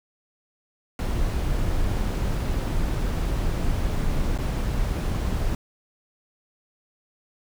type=noise with dropouts; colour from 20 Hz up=brown; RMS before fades=-24 dBFS; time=0.99-5.55 s; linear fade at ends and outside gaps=1 ms; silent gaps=4.378-4.386 s; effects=none